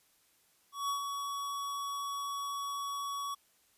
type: tone with ADSR envelope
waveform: square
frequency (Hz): 1126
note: C#6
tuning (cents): +27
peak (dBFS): -31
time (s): 0.72-3.35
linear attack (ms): 170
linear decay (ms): 110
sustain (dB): -5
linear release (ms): 13
effects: white hiss -69 dBFS RMS until 3.77 s + resampled to 32000 Hz